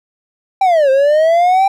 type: linear two-way sweep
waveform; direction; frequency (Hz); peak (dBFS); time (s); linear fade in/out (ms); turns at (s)
triangle; down then up; 791 to 523.3 to 791; -6; 0.61-1.68; 5; 0.9
effects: none